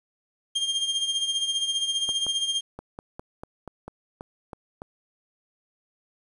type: tone with tremolo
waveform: 40% pulse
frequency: 3205 Hz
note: G7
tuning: 38 cents sharp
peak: -21 dBFS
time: 0.55-2.61 s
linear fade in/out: 10 ms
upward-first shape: sine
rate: 15 Hz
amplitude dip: 60%
type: clicks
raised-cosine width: 1 ms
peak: -23 dBFS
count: 11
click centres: 2.091 / 2.266 / 2.79 / 2.989 / 3.195 / 3.435 / 3.677 / 3.88 / 4.209 / 4.532 / 4.819 s
effects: resampled to 24000 Hz + 9-bit